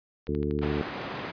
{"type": "click train", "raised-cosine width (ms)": 0.3, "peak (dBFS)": -28, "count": 7, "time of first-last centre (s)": [0.27, 0.75], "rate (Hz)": 12.5}
{"type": "harmonic tone", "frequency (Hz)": 73.42, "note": "D2", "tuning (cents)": 0, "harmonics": [1, 2, 3, 4, 5, 6], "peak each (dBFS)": [-33, -33, -33, -33, -33, -33], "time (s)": [0.28, 0.82], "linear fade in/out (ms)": 5}
{"type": "band-pass noise", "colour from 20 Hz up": "pink", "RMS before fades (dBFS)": -36, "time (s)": [0.61, 1.32], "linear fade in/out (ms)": 20, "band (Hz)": [160, 2700], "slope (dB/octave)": 12}
{"effects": ["resampled to 11025 Hz"]}